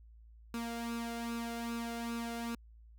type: tone with flanger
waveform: sawtooth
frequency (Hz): 233.1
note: A#3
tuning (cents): 0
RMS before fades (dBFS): -39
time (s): 0.54-2.55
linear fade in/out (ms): 2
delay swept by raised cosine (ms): 0.76 to 1.46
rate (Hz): 2.5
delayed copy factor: +0.65
effects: added 56 Hz sine -54 dBFS peak until 2.98 s